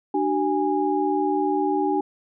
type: tone cluster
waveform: sine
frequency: 299.1 / 379.3 / 824 Hz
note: D4 / F#4 / G#5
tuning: +32 / +43 / -14 cents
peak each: -24 dBFS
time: 0.14-2.01 s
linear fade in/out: 5 ms
effects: none